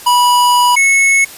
square tone pair in turn, 978 / 2196 Hz, B5 / C#7, -17 / -17 cents, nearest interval octave + major second, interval 1400 cents, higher second, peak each -8 dBFS, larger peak neither, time 0.06-0.76 / 0.76-1.25 s, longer first, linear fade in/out 10 ms, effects white hiss -33 dBFS RMS until 1.37 s + resampled to 32000 Hz

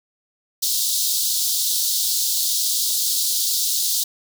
pink high-pass noise, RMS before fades -21 dBFS, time 0.62-4.04 s, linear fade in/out 10 ms, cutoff 3700 Hz, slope 48 dB/octave, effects none

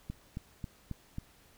click train, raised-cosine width 5 ms, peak -25 dBFS, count 5, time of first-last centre 0.1-1.184 s, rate 3.69 Hz, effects pink hiss -62 dBFS RMS until 1.57 s

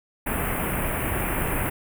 pink band-stop noise, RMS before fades -26 dBFS, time 0.26-1.7 s, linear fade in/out 10 ms, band 2700 to 9400 Hz, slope 48 dB/octave, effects none

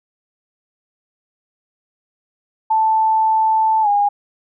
sine tone with pitch glide, 880 to 816.3 Hz, A5 to G#5, 0 to -30 cents, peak -12 dBFS, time 2.7-4.09 s, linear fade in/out 10 ms, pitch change -130 cents, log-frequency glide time 3.82-3.88 s, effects none

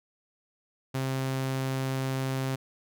sawtooth tone, 132.7 Hz, C3, 25 cents sharp, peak -24 dBFS, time 0.94-2.56 s, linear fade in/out 10 ms, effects none

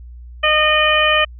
harmonic tone with a mistuned harmonic, 613 Hz, D#5, 26 cents flat, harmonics 1 / 2 / 3 / 4 / 5, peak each -18 / -18 / -18 / -18 / -18 dBFS, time 0.43-1.25 s, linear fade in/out 10 ms, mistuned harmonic 5, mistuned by -20 cents, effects added 60 Hz sine -33 dBFS peak until 1.39 s

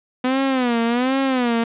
sawtooth tone with vibrato, 249.9 Hz, B3, 21 cents sharp, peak -13 dBFS, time 0.24-1.64 s, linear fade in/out 5 ms, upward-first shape sine, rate 1.3 Hz, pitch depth 140 cents each way, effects resampled to 8000 Hz + 8-bit

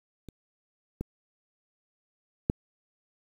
clicks, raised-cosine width 3 ms, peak -30 / -19 / -10 dBFS, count 3, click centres 0.287 / 1.01 / 2.499 s, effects 8-bit

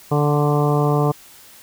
harmonic tone with a mistuned harmonic, 146.83 Hz, D3, in tune, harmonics 1 / 2 / 3 / 4 / 5 / 6 / 7 / 8, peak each -17 / -24 / -21 / -27 / -25 / -30 / -27 / -30 dBFS, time 0.11-1.12 s, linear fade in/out 10 ms, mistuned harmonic 7, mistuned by +23 cents, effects white hiss -45 dBFS RMS until 1.62 s

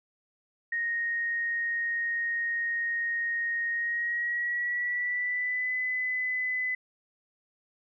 sine tone with pitch glide, 1864.7 to 2010 Hz, A#6 to B6, 0 to +30 cents, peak -27 dBFS, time 0.72-6.75 s, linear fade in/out 5 ms, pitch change +130 cents, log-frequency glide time 3.71-5.73 s, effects none

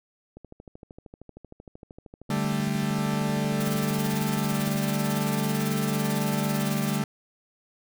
click train, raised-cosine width 2 ms, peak -30 dBFS, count 58, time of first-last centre 0.37-4.755 s, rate 13 Hz
40% pulse chord, D suspended fourth, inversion none, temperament equal, 146.83 / 196 / 220 Hz, D3 / G3 / A3, 0 / 0 / 0 cents, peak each -28 dBFS, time 2.3-7.04 s, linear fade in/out 2 ms
white noise with tremolo, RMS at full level -35 dBFS, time 3.6-6.99 s, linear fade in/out 5 ms, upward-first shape sine, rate 18 Hz, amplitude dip 75%
effects none

